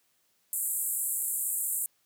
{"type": "band-pass noise", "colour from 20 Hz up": "pink", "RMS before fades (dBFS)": -31, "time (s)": [0.53, 1.86], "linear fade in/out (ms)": 0, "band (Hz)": [7600, 15000], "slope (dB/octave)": 96, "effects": ["white hiss -71 dBFS RMS until 2.05 s", "high-pass 80 Hz 12 dB/octave"]}